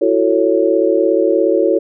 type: chord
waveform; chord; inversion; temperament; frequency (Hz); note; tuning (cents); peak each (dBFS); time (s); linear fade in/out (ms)
sine; F# minor seventh; third; just; 333 / 370 / 444 / 555; E4 / F#4 / A4 / C#5; +18 / 0 / +16 / +2; -16; 0.01-1.79; 10
effects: none